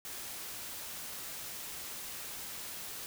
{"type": "noise", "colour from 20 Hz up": "white", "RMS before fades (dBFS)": -43, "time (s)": [0.05, 3.06], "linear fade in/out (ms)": 0, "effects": []}